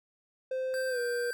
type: tone with pitch glide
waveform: triangle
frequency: 519 to 481.5 Hz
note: C5 to B4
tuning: -14 to -44 cents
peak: -28 dBFS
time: 0.51-1.31 s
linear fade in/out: 5 ms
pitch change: -130 cents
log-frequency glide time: 0.89-0.99 s
type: tone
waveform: square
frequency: 1568 Hz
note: G6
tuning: in tune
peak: -36 dBFS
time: 0.74-1.33 s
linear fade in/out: 0 ms
effects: none

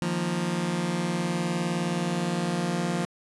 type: chord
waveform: sawtooth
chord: Eb suspended second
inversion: none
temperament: just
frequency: 155.56 / 175.01 / 233.3 Hz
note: Eb3 / F3 / Bb3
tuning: 0 / +4 / +2 cents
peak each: -29 / -23 / -29 dBFS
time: 0.02-3.05 s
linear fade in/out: 0 ms
effects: resampled to 24000 Hz

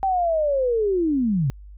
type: linear sweep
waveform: sine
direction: down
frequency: 785 to 123.47 Hz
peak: -18 dBFS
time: 0.03-1.5 s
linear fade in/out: 0 ms
effects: added 50 Hz sine -39 dBFS peak until 1.77 s

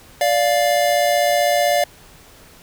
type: tone pair together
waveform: square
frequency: 584.2 / 700 Hz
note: D5 / F5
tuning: -9 / +4 cents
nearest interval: minor third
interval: 313 cents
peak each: -18 dBFS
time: 0.21-1.84 s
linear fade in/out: 2 ms
effects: pink hiss -46 dBFS RMS until 2.62 s

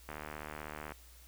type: click train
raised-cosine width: 0.5 ms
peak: -27 dBFS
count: 64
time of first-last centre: 0.09-0.92 s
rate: 75.9 Hz
effects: added 60 Hz sine -56 dBFS peak until 1.27 s + white hiss -60 dBFS RMS until 1.27 s

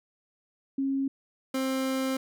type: tone pair in turn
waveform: sine / 30% pulse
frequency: 271.7 / 264 Hz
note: C#4 / C4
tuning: -35 / +16 cents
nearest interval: unison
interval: 49 cents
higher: first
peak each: -25 / -24 dBFS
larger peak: second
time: 0.78-1.08 / 1.54-2.17 s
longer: second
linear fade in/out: 5 ms
effects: none

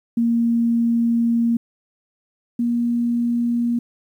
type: tone pair in turn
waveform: sine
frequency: 233.1 / 237.3 Hz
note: A#3 / A#3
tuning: 0 / +31 cents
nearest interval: unison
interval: 31 cents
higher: second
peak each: -15 / -17 dBFS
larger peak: first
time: 0.17-1.57 / 2.59-3.79 s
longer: first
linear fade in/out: 5 ms
effects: 9-bit

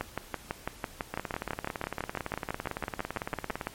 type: two click trains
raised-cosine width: 0.5 ms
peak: -15 / -17 dBFS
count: 23 / 45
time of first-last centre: 0.01-3.671 / 1.14-3.612 s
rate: 6.01 / 17.8 Hz
effects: pink hiss -50 dBFS RMS until 3.74 s + MP3 64 kbps

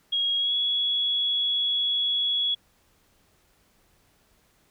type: tone with pitch glide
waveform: sine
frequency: 3288 to 3363 Hz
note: G#7 to G#7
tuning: -18 to +21 cents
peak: -22 dBFS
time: 0.12-2.55 s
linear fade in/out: 10 ms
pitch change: +39 cents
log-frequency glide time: 0.38-0.54 s
effects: pink hiss -64 dBFS RMS until 4.7 s

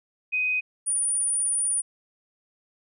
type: tone pair in turn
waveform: sine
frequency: 2505 / 9458 Hz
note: D#7 / D9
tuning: +11 / +11 cents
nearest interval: octave + major seventh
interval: 2300 cents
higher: second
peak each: -22 dBFS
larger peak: neither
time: 0.32-0.61 / 0.86-1.82 s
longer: second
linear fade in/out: 20 ms
effects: none

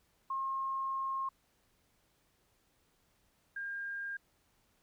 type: tone pair in turn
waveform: sine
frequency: 1073 / 1607.7 Hz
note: C6 / G6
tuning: +43 / +43 cents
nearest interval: perfect fifth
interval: 700 cents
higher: second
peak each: -33 / -37 dBFS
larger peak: first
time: 0.3-1.29 / 3.56-4.17 s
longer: first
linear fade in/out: 5 ms
effects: pink hiss -73 dBFS RMS until 4.82 s

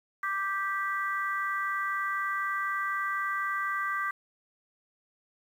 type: harmonic tone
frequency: 392 Hz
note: G4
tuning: in tune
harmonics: 3 / 4 / 5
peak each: -31 / -33 / -35 dBFS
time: 0.23-4.11 s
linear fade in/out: 5 ms
effects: 9-bit

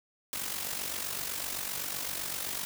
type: noise with amplitude modulation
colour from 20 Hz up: white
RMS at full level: -33 dBFS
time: 0.33-2.65 s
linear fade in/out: 0 ms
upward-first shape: sine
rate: 47.8 Hz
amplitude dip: 60%
effects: none

